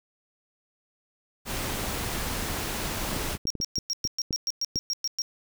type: noise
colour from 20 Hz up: pink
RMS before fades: -31 dBFS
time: 1.45-3.38 s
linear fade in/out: 50 ms
type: clicks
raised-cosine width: 3 ms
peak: -21 dBFS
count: 10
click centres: 3.131 / 3.165 / 3.352 / 3.454 / 3.553 / 3.602 / 3.783 / 4.051 / 4.308 / 4.759 s
type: tone bursts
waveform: triangle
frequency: 5588 Hz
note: F8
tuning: in tune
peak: -24 dBFS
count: 13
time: 3.47-5.219 s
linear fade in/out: 0 ms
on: 33 ms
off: 110 ms
effects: none